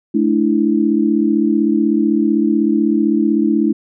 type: chord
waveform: sine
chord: A suspended fourth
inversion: none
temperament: equal with one note detuned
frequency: 216.6 / 293.7 / 329.6 Hz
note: A3 / D4 / E4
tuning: -27 / 0 / 0 cents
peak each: -16 dBFS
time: 0.14-3.73 s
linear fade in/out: 10 ms
effects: none